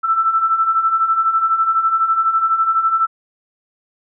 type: beating tone pair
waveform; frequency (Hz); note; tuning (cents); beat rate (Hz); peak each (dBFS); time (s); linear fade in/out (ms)
sine; 1318.5 / 1330.5; E6 / E6; 0 / +16; 12; -20 / -14; 0.03-3.07; 20
effects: none